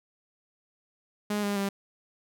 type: tone with pitch steps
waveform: sawtooth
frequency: 207.7 / 202.8 / 198.09 Hz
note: G#3 / G#3 / G3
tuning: 0 / -41 / +18 cents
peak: -23 dBFS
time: 1.3-1.69 s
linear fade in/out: 5 ms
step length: 130 ms
effects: none